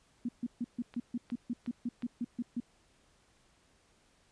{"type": "tone bursts", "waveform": "sine", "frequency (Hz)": 240, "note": "B3", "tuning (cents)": -49, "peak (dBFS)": -31, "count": 14, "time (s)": [0.25, 2.602], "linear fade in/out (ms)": 5, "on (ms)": 38, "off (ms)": 140}
{"type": "click train", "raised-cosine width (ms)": 0.3, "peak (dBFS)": -33, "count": 4, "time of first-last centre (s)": [0.94, 2.023], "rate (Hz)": 2.77}
{"effects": ["pink hiss -68 dBFS RMS until 4.31 s", "resampled to 22050 Hz"]}